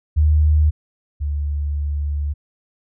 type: tone pair in turn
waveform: sine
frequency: 76.2 / 72.85 Hz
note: D#2 / D2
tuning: -36 / -13 cents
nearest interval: minor second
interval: 77 cents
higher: first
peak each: -11 / -19 dBFS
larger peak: first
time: 0.16-0.71 / 1.2-2.34 s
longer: second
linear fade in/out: 20 ms
effects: none